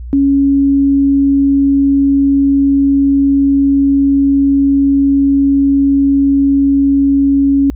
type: tone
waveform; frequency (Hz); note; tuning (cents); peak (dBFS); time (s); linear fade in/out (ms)
sine; 277.2; C#4; 0; -7; 0.13-7.7; 0
effects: added 60 Hz sine -23 dBFS peak until 7.75 s